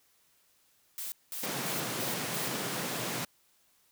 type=noise bursts; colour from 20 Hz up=blue; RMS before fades=-38 dBFS; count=5; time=0.98-2.48 s; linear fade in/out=0 ms; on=140 ms; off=200 ms
type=high-pass noise; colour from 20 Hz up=pink; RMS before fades=-35 dBFS; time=1.43-3.25 s; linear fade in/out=5 ms; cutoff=120 Hz; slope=48 dB/octave
effects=white hiss -68 dBFS RMS until 3.91 s